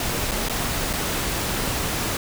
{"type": "noise with dropouts", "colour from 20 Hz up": "pink", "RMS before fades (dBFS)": -25, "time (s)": [0, 2.17], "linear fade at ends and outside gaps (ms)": 2, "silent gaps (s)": [[0.312, 0.316], [0.486, 0.496], [0.931, 0.935]], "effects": []}